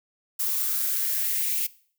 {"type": "noise with high-pass filter sweep", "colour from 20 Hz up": "violet", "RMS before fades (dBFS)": -26, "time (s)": [0.39, 1.67], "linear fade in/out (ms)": 10, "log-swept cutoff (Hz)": [1000, 2400], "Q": 3.2, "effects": ["noise-tail reverb RT60 0.5 s tail -20 dB re dry"]}